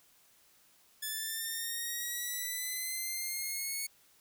5% pulse linear sweep, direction up, 1730 to 2217 Hz, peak -25 dBFS, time 1.02-3.87 s, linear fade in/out 10 ms, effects white hiss -65 dBFS RMS until 4.2 s

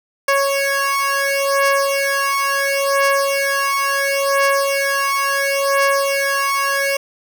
15% pulse beating tone pair, 553 / 553.72 Hz, C#5 / C#5, -4 / -2 cents, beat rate 0.72 Hz, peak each -12 dBFS, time 0.28-6.97 s, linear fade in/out 5 ms, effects none

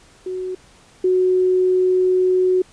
sine tone pair in turn, 370 / 368.7 Hz, F#4 / F#4, 0 / -6 cents, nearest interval unison, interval 6 cents, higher first, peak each -23 / -13 dBFS, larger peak second, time 0.26-0.55 / 1.04-2.62 s, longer second, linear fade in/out 5 ms, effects pink hiss -50 dBFS RMS until 2.72 s + resampled to 22050 Hz

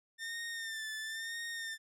sawtooth tone with vibrato, 1801 Hz, A6, 40 cents sharp, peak -35 dBFS, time 0.18-1.78 s, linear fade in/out 50 ms, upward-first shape sine, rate 0.99 Hz, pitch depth 50 cents each way, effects low-pass 11000 Hz 12 dB/octave

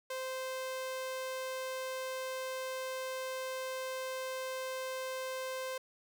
sawtooth tone, 520 Hz, C5, 11 cents flat, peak -33 dBFS, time 0.1-5.78 s, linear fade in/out 5 ms, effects none

